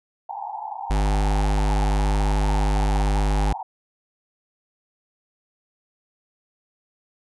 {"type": "band-pass noise", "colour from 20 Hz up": "white", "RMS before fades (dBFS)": -32, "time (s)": [0.29, 3.63], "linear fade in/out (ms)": 5, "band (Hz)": [760, 900], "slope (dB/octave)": 96}
{"type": "tone", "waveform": "square", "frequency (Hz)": 50.5, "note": "G#1", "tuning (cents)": -48, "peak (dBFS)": -19, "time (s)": [0.9, 3.53], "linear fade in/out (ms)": 5}
{"effects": ["resampled to 24000 Hz"]}